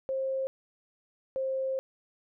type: tone pair in turn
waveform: sine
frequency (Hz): 532 / 529.7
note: C5 / C5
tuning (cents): +29 / +21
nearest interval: unison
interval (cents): 8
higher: first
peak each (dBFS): -28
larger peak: neither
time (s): 0.09-0.47 / 1.36-1.79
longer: second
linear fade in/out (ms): 0
effects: none